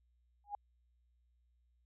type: tone with exponential growth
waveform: sine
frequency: 820 Hz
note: G#5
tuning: 22 cents flat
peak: -34 dBFS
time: 0.44-0.55 s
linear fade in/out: 2 ms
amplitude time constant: 23 ms
effects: added 60 Hz sine -70 dBFS peak until 1.85 s